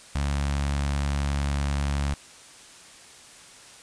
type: tone with notch filter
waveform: sawtooth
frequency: 70.7 Hz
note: C#2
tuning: 35 cents sharp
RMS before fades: -26 dBFS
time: 0.15-2.14 s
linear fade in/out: 5 ms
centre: 400 Hz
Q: 1
effects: white hiss -48 dBFS RMS until 3.82 s + resampled to 22050 Hz